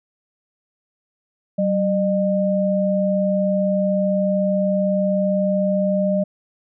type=tone pair together; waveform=sine; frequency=191.19 / 607 Hz; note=G3 / D#5; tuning=-43 / -43 cents; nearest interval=octave + minor sixth; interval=2000 cents; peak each=-19 dBFS; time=1.58-6.24 s; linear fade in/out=10 ms; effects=none